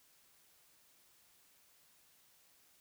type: silence
effects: white hiss -68 dBFS RMS until 2.8 s